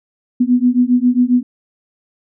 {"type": "beating tone pair", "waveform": "sine", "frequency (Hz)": [243.6, 251], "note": ["B3", "B3"], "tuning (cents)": [-24, 28], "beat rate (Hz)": 7.4, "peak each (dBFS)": -13, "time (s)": [0.4, 1.43], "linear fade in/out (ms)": 10, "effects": []}